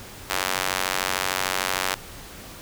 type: tone with high-pass filter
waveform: square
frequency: 46.65 Hz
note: F#1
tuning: 15 cents sharp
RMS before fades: -26 dBFS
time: 0.3-1.95 s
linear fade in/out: 0 ms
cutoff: 980 Hz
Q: 0.64
effects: pink hiss -41 dBFS RMS until 2.61 s